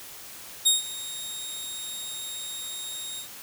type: tone with ADSR envelope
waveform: 20% pulse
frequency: 3729 Hz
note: A#7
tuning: in tune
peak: -10 dBFS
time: 0.65-3.29 s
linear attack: 17 ms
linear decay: 150 ms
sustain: -18 dB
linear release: 110 ms
effects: white hiss -43 dBFS RMS until 3.42 s